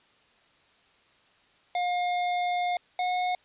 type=tone pair in turn; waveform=square; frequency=713 / 725.5 Hz; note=F5 / F#5; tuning=+36 / -34 cents; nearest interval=unison; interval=30 cents; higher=second; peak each=-26 dBFS; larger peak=neither; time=1.75-2.77 / 2.99-3.35 s; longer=first; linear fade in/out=2 ms; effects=white hiss -62 dBFS RMS until 3.44 s + resampled to 8000 Hz